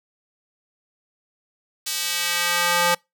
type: tone with high-pass filter sweep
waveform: square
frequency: 174.3 Hz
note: F3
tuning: 3 cents flat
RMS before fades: -22 dBFS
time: 1.86-2.95 s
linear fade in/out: 10 ms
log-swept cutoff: 4500 to 720 Hz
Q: 0.82
effects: noise-tail reverb RT60 0.2 s tail -26 dB re dry

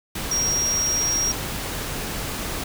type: tone in noise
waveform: sine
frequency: 5630 Hz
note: F8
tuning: 13 cents sharp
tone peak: -20 dBFS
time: 0.31-1.32 s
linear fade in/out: 5 ms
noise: pink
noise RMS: -29 dBFS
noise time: 0.15-2.64 s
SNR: +6 dB
effects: none

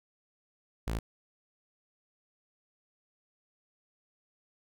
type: tone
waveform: sawtooth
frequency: 55.6 Hz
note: A1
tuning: 19 cents sharp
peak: -27 dBFS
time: 0.87-0.99 s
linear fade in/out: 5 ms
effects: none

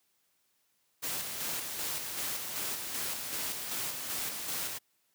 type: noise with tremolo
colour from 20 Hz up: white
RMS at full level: -35 dBFS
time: 1.02-4.79 s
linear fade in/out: 20 ms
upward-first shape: square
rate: 2.6 Hz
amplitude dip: 35%
effects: white hiss -74 dBFS RMS until 5.14 s + high-pass 80 Hz 12 dB/octave

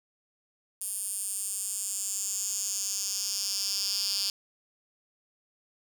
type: tone with high-pass filter sweep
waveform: 10% pulse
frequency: 198.7 Hz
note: G3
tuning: 24 cents sharp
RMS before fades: -32 dBFS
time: 0.81-4.3 s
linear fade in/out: 2 ms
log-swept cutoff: 9700 to 4700 Hz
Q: 3.8
effects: none

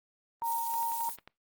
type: tone with tremolo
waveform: sine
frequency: 926 Hz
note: A#5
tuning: 12 cents flat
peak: -29 dBFS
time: 0.42-1.09 s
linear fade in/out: 0 ms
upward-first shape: triangle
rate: 3.3 Hz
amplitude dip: 35%
type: noise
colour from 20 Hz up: violet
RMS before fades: -38 dBFS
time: 0.43-1.17 s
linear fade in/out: 50 ms
type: click train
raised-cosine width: 0.3 ms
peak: -32 dBFS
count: 7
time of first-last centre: 0.74-1.276 s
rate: 11.2 Hz
effects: noise-tail reverb RT60 0.2 s tail -20 dB re dry + Opus 24 kbps

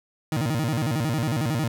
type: tone with vibrato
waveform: 30% pulse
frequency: 135.1 Hz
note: C#3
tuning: 44 cents flat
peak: -20 dBFS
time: 0.32-1.68 s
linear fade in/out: 2 ms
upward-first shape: square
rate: 11 Hz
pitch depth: 260 cents each way
effects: none

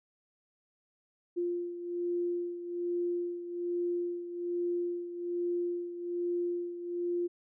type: beating tone pair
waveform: sine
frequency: 349.2 / 350.4 Hz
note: F4 / F4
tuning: 0 / +6 cents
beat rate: 1.2 Hz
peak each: -32 / -38 dBFS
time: 1.36-7.28 s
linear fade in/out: 20 ms
effects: none

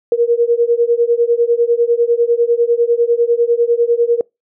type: beating tone pair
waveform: sine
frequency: 467.2 / 477.2 Hz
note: A#4 / A#4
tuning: +4 / +41 cents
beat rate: 10 Hz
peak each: -13 / -14 dBFS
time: 0.12-4.21 s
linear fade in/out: 2 ms
effects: noise-tail reverb RT60 0.2 s tail -26 dB re dry

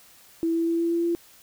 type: tone with pitch steps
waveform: sine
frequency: 330 / 332.1 / 334.2 / 336.4 / 338.5 / 340.7 Hz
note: E4 / E4 / E4 / E4 / E4 / F4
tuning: +2 / +13 / +24 / +35 / +46 / -43 cents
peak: -21 dBFS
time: 0.43-1.15 s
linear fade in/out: 0 ms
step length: 120 ms
effects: white hiss -53 dBFS RMS until 1.42 s

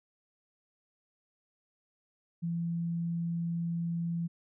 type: tone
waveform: sine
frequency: 169 Hz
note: E3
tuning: 43 cents sharp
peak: -30 dBFS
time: 2.42-4.28 s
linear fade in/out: 20 ms
effects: none

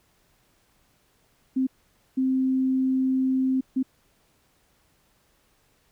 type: tone bursts at uneven times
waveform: sine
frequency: 261.6 Hz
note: C4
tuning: in tune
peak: -20 dBFS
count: 3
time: 1.56-1.67 / 2.17-3.61 / 3.76-3.83 s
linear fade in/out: 10 ms
effects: pink hiss -65 dBFS RMS until 5.91 s

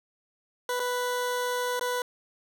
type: tone with dropouts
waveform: 20% pulse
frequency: 493.9 Hz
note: B4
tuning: in tune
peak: -22 dBFS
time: 0.69-2.02 s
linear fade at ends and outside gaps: 2 ms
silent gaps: 0.796-0.8 / 1.795-1.81 s
effects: none

